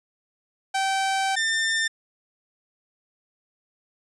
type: tone pair in turn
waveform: sawtooth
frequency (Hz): 774 / 1797.8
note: G5 / A6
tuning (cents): -22 / +37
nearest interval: octave + minor third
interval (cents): 1459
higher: second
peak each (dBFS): -18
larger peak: neither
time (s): 0.74-1.36 / 1.36-1.88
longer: first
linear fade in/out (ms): 10
effects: resampled to 22050 Hz